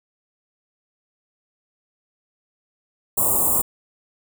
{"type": "band-stop noise", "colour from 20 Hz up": "white", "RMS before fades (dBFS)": -19, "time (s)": [3.17, 3.62], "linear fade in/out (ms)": 10, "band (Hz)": [1200, 7300], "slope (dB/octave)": 96, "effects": []}